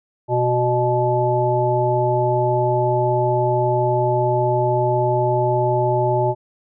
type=harmonic tone with a mistuned harmonic; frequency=123.47 Hz; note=B2; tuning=in tune; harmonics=1 / 3 / 5 / 7; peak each=-21 / -21 / -21 / -21 dBFS; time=0.28-6.35 s; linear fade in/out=50 ms; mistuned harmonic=5; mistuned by=-15 cents; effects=none